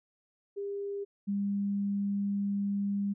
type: tone pair in turn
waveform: sine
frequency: 401.3 / 200.7 Hz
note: G4 / G3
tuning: +41 / +41 cents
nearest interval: octave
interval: 1200 cents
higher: first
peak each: -33 / -28 dBFS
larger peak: second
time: 0.56-1.05 / 1.27-3.14 s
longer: second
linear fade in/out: 20 ms
effects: none